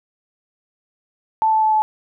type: tone with pitch steps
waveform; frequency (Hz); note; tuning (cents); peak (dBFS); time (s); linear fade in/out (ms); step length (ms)
sine; 880 / 874.4 / 868.9 / 863.4; A5 / A5 / A5 / A5; 0 / -11 / -22 / -33; -13; 1.42-1.82; 0; 100
effects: none